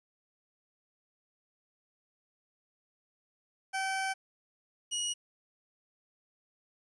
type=tone pair in turn; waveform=20% pulse; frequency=769 / 2903 Hz; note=G5 / F#7; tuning=-33 / -34 cents; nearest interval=octave + major seventh; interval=2299 cents; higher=second; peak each=-26 dBFS; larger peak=neither; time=3.73-4.14 / 4.91-5.14 s; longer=first; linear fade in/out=20 ms; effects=resampled to 24000 Hz + 11-bit